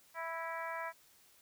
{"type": "harmonic tone with a mistuned harmonic", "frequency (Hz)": 329.6, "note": "E4", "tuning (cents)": 0, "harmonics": [2, 3, 4, 5, 6, 7], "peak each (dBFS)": [-44, -42, -46, -46, -47, -50], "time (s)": [0.14, 0.93], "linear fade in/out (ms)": 50, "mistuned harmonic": 6, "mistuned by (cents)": -18, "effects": ["white hiss -65 dBFS RMS until 1.41 s"]}